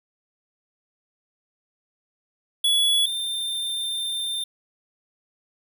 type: tone pair in turn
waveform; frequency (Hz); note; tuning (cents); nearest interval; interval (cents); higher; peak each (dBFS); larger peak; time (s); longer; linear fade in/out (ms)
square; 3391 / 3593; G#7 / A7; +35 / +36; minor second; 101; second; -18 / -26; first; 2.64-3.06 / 3.06-4.44; second; 5
effects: none